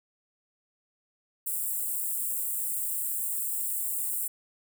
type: high-pass noise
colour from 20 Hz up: white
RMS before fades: -31 dBFS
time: 1.46-4.28 s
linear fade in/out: 10 ms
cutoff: 7600 Hz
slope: 96 dB/octave
effects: none